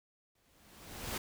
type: noise with exponential growth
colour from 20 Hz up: pink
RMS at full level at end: -36 dBFS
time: 0.35-1.18 s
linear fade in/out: 5 ms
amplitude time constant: 180 ms
effects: none